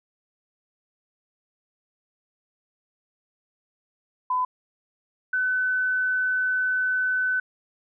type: tone pair in turn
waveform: sine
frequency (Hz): 1007 / 1508.8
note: B5 / F#6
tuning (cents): +33 / +33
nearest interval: perfect fifth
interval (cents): 700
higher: second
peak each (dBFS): -21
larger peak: neither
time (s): 4.3-4.45 / 5.33-7.4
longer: second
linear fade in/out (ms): 5
effects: none